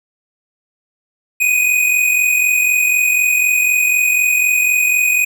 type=tone pair together; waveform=square; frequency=2449 / 2493 Hz; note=D#7 / D#7; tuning=-28 / +3 cents; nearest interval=unison; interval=31 cents; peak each=-20 / -13 dBFS; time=1.4-5.25 s; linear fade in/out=10 ms; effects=none